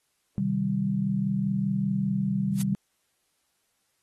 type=chord; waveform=sine; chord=C minor; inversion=none; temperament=equal; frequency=130.81 / 155.56 / 196 Hz; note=C3 / Eb3 / G3; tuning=0 / 0 / 0 cents; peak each=-31 / -31 / -25 dBFS; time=0.38-2.75 s; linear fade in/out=0 ms
type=noise with exponential growth; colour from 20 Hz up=blue; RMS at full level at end=-28 dBFS; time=2.51-2.62 s; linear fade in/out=5 ms; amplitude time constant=22 ms
effects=white hiss -73 dBFS RMS until 4.02 s + AAC 32 kbps